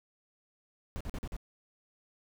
brown noise bursts, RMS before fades -37 dBFS, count 5, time 0.96-1.366 s, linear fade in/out 0 ms, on 46 ms, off 44 ms, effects none

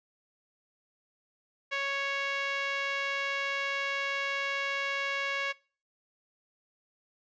sawtooth tone with band-pass filter, 554.4 Hz, C#5, in tune, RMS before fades -32 dBFS, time 1.71-5.53 s, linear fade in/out 20 ms, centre 2200 Hz, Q 1.8, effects noise-tail reverb RT60 0.4 s tail -23 dB re dry + resampled to 16000 Hz

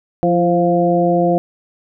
harmonic tone with a mistuned harmonic, 174.61 Hz, F3, in tune, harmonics 1 / 2 / 3 / 4, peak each -17 / -17 / -17 / -17 dBFS, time 0.23-1.38 s, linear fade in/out 0 ms, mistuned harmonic 2, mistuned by -36 cents, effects none

